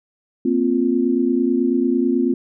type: chord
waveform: sine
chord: Bb suspended second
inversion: none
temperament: just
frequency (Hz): 233.1 / 262.2 / 349.6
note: Bb3 / C4 / F4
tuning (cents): 0 / +4 / +2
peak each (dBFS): -21 / -18 / -20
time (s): 0.45-2.34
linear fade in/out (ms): 5
effects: none